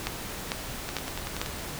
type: two click trains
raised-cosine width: 0.2 ms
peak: -16 / -10 dBFS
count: 7 / 4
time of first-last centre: 0.89-1.461 / 0.07-1.415 s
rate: 10.5 / 2.23 Hz
effects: pink hiss -37 dBFS RMS until 1.79 s